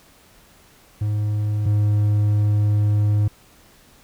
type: tone pair in turn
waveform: triangle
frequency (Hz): 105.1 / 104.31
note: G#2 / G#2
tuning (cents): +21 / +8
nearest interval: unison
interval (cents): 13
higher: first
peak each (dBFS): -17 / -13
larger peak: second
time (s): 1.01-1.66 / 1.66-3.28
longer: second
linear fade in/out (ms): 5
effects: pink hiss -52 dBFS RMS until 4.03 s